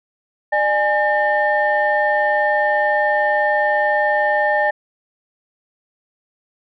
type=tone cluster; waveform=sine; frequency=601 / 830 / 1805 Hz; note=D5 / G#5 / A6; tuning=+40 / -1 / +44 cents; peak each=-18 dBFS; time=0.52-4.71 s; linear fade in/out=10 ms; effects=tanh soft clip ceiling -6 dBFS